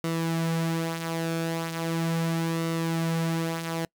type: tone with flanger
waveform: sawtooth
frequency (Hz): 164.81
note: E3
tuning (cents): 0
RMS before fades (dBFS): -28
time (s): 0.04-3.85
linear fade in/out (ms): 0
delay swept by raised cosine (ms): 1.2 to 7.1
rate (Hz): 0.38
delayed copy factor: -0.5
effects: noise-tail reverb RT60 0.1 s tail -26 dB re dry